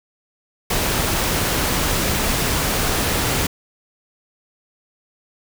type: noise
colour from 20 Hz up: pink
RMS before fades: -20 dBFS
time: 0.7-3.47 s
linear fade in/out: 5 ms
effects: none